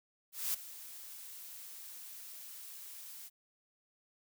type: noise with ADSR envelope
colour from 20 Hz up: blue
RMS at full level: -33 dBFS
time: 0.32-3.3 s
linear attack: 220 ms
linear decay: 8 ms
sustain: -16 dB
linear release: 37 ms
effects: none